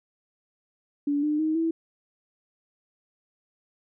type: tone with pitch steps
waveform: sine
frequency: 287.8 / 300.4 / 313.5 / 327.2 Hz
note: D4 / D4 / D#4 / E4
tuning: -35 / +39 / +13 / -13 cents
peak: -22 dBFS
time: 1.07-1.71 s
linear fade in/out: 5 ms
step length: 160 ms
effects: none